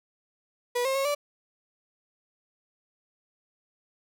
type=tone with pitch steps; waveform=35% pulse; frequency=487.5 / 534 / 545 / 581 Hz; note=B4 / C5 / C#5 / D5; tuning=-23 / +35 / -29 / -19 cents; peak=-23 dBFS; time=0.75-1.15 s; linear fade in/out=10 ms; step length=100 ms; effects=none